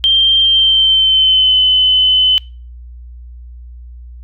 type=tone with pitch glide; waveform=sine; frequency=3162 to 3031 Hz; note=G7 to F#7; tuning=+14 to +41 cents; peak=-7 dBFS; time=0.04-2.38 s; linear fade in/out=0 ms; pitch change=-73 cents; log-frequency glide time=0.4-1.58 s; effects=noise-tail reverb RT60 0.4 s tail -24 dB re dry + added 60 Hz sine -30 dBFS peak until 4.23 s